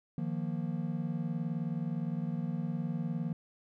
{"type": "chord", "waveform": "triangle", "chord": "Eb suspended second", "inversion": "none", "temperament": "just", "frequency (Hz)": [155.56, 175.01, 233.3], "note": ["Eb3", "F3", "Bb3"], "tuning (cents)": [0, 4, 2], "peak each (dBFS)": [-34, -34, -36], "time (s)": [0.18, 3.33], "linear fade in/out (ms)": 2, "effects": []}